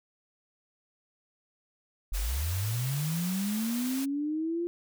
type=linear sweep; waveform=sine; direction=up; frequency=40.16 to 349.2 Hz; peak=-28 dBFS; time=2.12-4.67 s; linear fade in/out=0 ms
type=high-pass noise; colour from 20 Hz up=white; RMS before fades=-39 dBFS; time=2.13-4.06 s; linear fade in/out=20 ms; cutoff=350 Hz; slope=12 dB/octave
effects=none